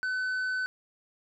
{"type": "tone with tanh clipping", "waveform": "sine", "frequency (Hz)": 1511, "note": "F#6", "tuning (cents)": 36, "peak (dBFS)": -29, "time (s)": [0.03, 0.66], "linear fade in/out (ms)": 0, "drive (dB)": 5, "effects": []}